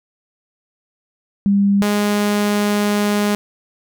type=tone pair in turn; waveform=sine / sawtooth; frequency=200 / 206.6 Hz; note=G3 / G#3; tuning=+35 / -9 cents; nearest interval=minor second; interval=56 cents; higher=second; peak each=-11 dBFS; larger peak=neither; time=1.46-1.82 / 1.82-3.35 s; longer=second; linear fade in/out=0 ms; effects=none